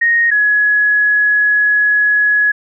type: tone pair in turn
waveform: sine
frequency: 1864.7 / 1684 Hz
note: A#6 / G#6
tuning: 0 / +24 cents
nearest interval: major second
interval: 176 cents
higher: first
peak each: -9 dBFS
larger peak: neither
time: 0.01-0.31 / 0.31-2.52 s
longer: second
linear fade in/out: 10 ms
effects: none